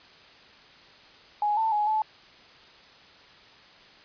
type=tone with pitch steps; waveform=sine; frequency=834 / 889 / 838 / 866 Hz; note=G#5 / A5 / G#5 / A5; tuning=+7 / +18 / +15 / -28 cents; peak=-22 dBFS; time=1.42-2.02 s; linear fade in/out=2 ms; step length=150 ms; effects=white hiss -52 dBFS RMS until 4.04 s + resampled to 11025 Hz